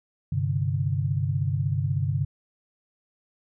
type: chord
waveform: sine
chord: G suspended fourth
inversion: none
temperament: just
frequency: 98 / 130.67 / 147 Hz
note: G2 / C3 / D3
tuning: 0 / -2 / +2 cents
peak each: -27 dBFS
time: 0.32-2.25 s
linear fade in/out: 5 ms
effects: none